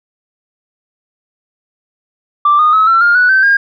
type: tone with pitch steps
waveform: sine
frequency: 1174.7 / 1229.5 / 1287 / 1347 / 1409.9 / 1475.8 / 1544.7 / 1616.8 Hz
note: D6 / D#6 / E6 / E6 / F6 / F#6 / G6 / G#6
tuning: 0 / -21 / -42 / +37 / +16 / -5 / -26 / -47 cents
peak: -5 dBFS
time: 2.45-3.57 s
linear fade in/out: 5 ms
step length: 140 ms
effects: tanh soft clip ceiling -2 dBFS